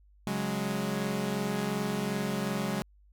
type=chord; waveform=sawtooth; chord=C# suspended fourth; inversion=none; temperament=equal; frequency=138.59 / 185 / 207.7 Hz; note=C#3 / F#3 / G#3; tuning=0 / 0 / 0 cents; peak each=-33 / -30 / -28 dBFS; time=0.27-2.82 s; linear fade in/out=0 ms; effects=added 50 Hz sine -57 dBFS peak until 3.12 s